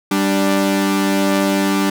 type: tone pair together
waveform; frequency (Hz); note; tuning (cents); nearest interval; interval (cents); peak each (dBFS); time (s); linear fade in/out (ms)
sawtooth; 196 / 294.6; G3 / D4; 0 / +6; perfect fifth; 706; -13; 0.11-1.9; 5
effects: none